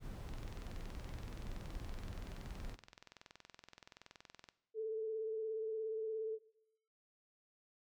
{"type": "noise", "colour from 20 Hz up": "brown", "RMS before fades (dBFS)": -46, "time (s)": [0, 2.77], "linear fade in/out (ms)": 50}
{"type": "click train", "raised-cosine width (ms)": 0.2, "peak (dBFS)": -36, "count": 90, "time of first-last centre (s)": [0.29, 4.488], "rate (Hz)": 21.2}
{"type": "tone with vibrato", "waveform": "sine", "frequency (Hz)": 440, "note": "A4", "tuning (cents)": 0, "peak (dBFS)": -37, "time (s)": [4.74, 6.39], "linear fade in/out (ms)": 50, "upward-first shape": "sine", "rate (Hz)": 17, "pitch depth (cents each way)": 28}
{"effects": ["noise-tail reverb RT60 0.7 s tail -17 dB re dry"]}